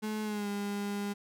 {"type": "tone with pitch glide", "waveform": "35% pulse", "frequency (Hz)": [214.7, 202.9], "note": ["A3", "G#3"], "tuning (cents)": [-42, -40], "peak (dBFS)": -31, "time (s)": [0.02, 1.14], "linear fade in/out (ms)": 20, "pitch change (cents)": -98, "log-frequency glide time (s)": [0.23, 0.48], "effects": []}